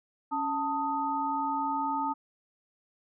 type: tone cluster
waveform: sine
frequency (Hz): 277.9 / 889 / 1250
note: C#4 / A5 / D#6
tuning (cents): +4 / +18 / +8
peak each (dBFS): -35 / -29 / -34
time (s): 0.31-2.14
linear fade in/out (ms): 20
effects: none